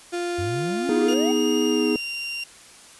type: tone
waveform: 35% pulse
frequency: 349.2 Hz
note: F4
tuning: in tune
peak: -23 dBFS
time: 0.12-1.15 s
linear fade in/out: 20 ms
type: exponential sweep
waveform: triangle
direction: up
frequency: 86.2 to 784 Hz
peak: -25 dBFS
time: 0.38-1.32 s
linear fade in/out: 10 ms
type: chord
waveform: triangle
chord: G# minor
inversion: first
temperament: equal with one note detuned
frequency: 246.9 / 316.2 / 415.3 Hz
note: B3 / D#4 / G#4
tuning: 0 / +28 / 0 cents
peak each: -22 / -21 / -21 dBFS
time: 0.89-1.96 s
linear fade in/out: 2 ms
type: tone with pitch glide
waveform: 30% pulse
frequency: 2835 to 2772 Hz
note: F7 to F7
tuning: +25 to -14 cents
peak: -25 dBFS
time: 1.08-2.44 s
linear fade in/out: 5 ms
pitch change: -39 cents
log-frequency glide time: 1.64-1.9 s
effects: white hiss -47 dBFS RMS until 2.99 s + resampled to 24000 Hz